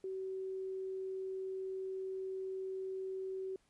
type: tone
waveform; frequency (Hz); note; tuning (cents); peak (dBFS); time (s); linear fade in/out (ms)
sine; 380; F#4; +46; -38; 0.04-3.56; 2
effects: pink hiss -74 dBFS RMS until 3.69 s + resampled to 24000 Hz